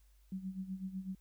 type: tone with tremolo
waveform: sine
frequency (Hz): 189.1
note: F#3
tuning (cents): +38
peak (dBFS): -36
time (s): 0.32-1.15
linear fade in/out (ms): 2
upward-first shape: sine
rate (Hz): 8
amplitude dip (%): 75
effects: added 50 Hz sine -62 dBFS peak until 1.2 s + white hiss -75 dBFS RMS until 1.2 s